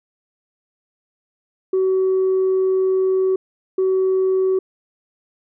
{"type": "tone pair in turn", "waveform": "sine", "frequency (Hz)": [377.5, 377.5], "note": ["F#4", "F#4"], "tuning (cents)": [35, 35], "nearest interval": "unison", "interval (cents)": 0, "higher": "neither", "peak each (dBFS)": -13, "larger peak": "neither", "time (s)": [[1.73, 3.36], [3.78, 4.59]], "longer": "first", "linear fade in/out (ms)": 5, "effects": ["tanh soft clip ceiling -12 dBFS"]}